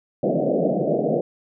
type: band-pass noise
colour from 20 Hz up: white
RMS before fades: -21 dBFS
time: 0.23-1.21 s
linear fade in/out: 5 ms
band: 140 to 690 Hz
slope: 96 dB/octave
effects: none